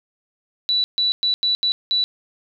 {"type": "tone bursts at uneven times", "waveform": "sine", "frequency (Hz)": 3951, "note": "B7", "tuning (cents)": 0, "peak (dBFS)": -16, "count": 6, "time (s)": [[0.69, 0.84], [0.98, 1.12], [1.23, 1.34], [1.43, 1.55], [1.63, 1.72], [1.91, 2.04]], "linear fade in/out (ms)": 0, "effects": []}